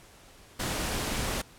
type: noise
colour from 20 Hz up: pink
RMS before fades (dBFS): -31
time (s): 0.59-1.42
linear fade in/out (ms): 10
effects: pink hiss -54 dBFS RMS until 1.58 s + low-pass 12000 Hz 12 dB/octave